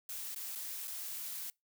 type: noise with dropouts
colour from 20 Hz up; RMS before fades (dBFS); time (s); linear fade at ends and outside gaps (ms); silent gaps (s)
blue; -42; 0.09-1.5; 2; 0.347-0.36 / 0.552-0.556 / 0.874-0.878
effects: noise-tail reverb RT60 0.2 s tail -25 dB re dry